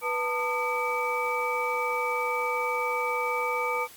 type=tone cluster; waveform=sine; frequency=492 / 896 / 1223 / 2298 Hz; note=B4 / A5 / D#6 / D7; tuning=-7 / +31 / -30 / -38 cents; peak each=-31 dBFS; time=0.01-3.88 s; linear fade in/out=50 ms; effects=white hiss -49 dBFS RMS until 3.96 s + Opus 32 kbps